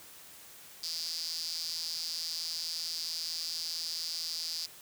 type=tone with high-pass filter; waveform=sawtooth; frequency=164.5 Hz; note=E3; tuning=3 cents flat; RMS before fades=-37 dBFS; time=0.83-4.66 s; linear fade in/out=5 ms; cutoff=4800 Hz; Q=9.1; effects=white hiss -52 dBFS RMS until 4.81 s + high-pass 60 Hz 12 dB/octave